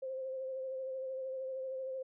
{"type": "tone with vibrato", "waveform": "sine", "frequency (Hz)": 525, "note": "C5", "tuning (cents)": 6, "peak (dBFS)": -37, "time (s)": [0.02, 2.03], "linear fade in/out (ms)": 10, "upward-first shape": "sine", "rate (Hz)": 13, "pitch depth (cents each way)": 26, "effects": []}